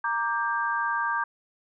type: chord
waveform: sine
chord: G minor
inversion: first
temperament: equal with one note detuned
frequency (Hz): 932.3 / 1174.7 / 1588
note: Bb5 / D6 / G6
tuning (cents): 0 / 0 / +22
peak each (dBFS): -29 / -29 / -28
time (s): 0.04-1.24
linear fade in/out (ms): 5
effects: none